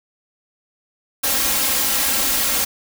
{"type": "noise with comb filter", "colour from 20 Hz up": "white", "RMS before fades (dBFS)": -19, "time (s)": [1.23, 2.65], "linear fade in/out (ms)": 10, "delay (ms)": 3.7, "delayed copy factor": 0.75, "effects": []}